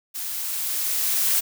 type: noise with level ramp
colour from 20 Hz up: blue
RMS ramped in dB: -31 to -20 dBFS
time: 0.14-1.41 s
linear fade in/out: 20 ms
effects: none